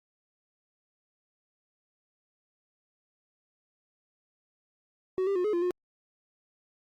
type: tone with pitch steps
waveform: triangle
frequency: 374 / 396 / 359.6 / 423.4 / 346.1 / 358.8 Hz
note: F#4 / G4 / F#4 / G#4 / F4 / F4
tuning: +19 / +18 / -49 / +33 / -16 / +47 cents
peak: -23 dBFS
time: 5.18-5.708 s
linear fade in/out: 0 ms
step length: 88 ms
effects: Opus 48 kbps